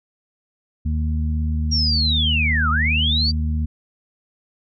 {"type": "harmonic tone", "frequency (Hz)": 77.3, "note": "D#2", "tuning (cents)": -11, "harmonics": [1, 2, 3], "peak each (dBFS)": [-19, -30, -28], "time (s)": [0.85, 3.66], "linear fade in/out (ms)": 10}
{"type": "linear two-way sweep", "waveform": "sine", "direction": "down then up", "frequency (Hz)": [5670, 1200, 4722], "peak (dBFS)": -18, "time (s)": [1.71, 3.32], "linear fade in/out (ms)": 20, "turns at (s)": 2.7}
{"effects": []}